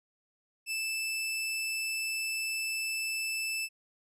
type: tone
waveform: sawtooth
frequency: 2637 Hz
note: E7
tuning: in tune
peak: -28 dBFS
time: 0.66-3.69 s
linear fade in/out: 50 ms
effects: resampled to 32000 Hz